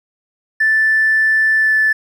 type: tone with pitch glide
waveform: triangle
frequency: 1760 to 1748.9 Hz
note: A6 to A6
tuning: 0 to -11 cents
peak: -7 dBFS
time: 0.6-1.93 s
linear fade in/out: 10 ms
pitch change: -11 cents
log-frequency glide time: 1.57-1.74 s
effects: tanh soft clip ceiling -8 dBFS